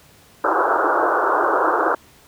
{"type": "band-pass noise", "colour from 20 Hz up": "white", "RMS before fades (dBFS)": -18, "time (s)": [0.44, 1.95], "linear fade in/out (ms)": 5, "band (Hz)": [310, 1500], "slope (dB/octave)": 96, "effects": ["pink hiss -50 dBFS RMS until 2.27 s", "high-pass 60 Hz 12 dB/octave"]}